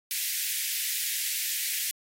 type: high-pass noise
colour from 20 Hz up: white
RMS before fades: -30 dBFS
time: 0.11-1.91 s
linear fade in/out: 0 ms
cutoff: 1800 Hz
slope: 48 dB/octave
effects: AAC 48 kbps